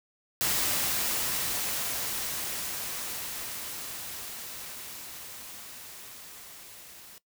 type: noise with level ramp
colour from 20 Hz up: white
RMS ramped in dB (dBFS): -27 to -49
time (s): 0.41-7.18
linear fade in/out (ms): 0
effects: noise-tail reverb RT60 0.1 s tail -18 dB re dry